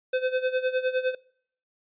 square tone with tremolo, 512 Hz, C5, 38 cents flat, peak -22 dBFS, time 0.13-1.15 s, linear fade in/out 5 ms, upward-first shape sine, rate 9.8 Hz, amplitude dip 80%, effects noise-tail reverb RT60 0.6 s tail -23 dB re dry + resampled to 8000 Hz

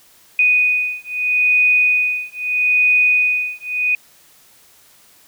sine beating tone pair, 2484 / 2484.78 Hz, D#7 / D#7, -3 / -3 cents, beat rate 0.78 Hz, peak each -16 dBFS, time 0.39-3.95 s, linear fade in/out 2 ms, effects white hiss -50 dBFS RMS until 5.27 s

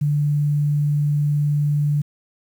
sine tone, 146.83 Hz, D3, in tune, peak -16 dBFS, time 0.01-2.02 s, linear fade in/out 10 ms, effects 8-bit

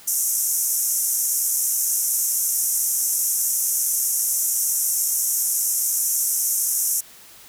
white band-pass noise, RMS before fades -22 dBFS, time 0.07-7.01 s, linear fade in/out 10 ms, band 5600 to 14000 Hz, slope 96 dB/octave, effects white hiss -46 dBFS RMS until 7.48 s

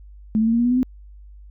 sine tone with pitch steps, 217.2 / 222.4 / 227.7 / 233.2 / 238.8 / 244.5 / 250.4 / 256.4 Hz, A3 / A3 / A#3 / A#3 / A#3 / B3 / B3 / C4, -22 / +19 / -40 / +1 / +42 / -17 / +24 / -35 cents, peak -15 dBFS, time 0.35-0.83 s, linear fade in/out 0 ms, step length 60 ms, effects added 50 Hz sine -40 dBFS peak until 1.5 s

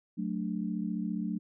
sine chord, D major, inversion first, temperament equal, 185 / 220 / 293.7 Hz, F#3 / A3 / D4, 0 / 0 / 0 cents, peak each -34 / -34 / -38 dBFS, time 0.17-1.39 s, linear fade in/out 20 ms, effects none

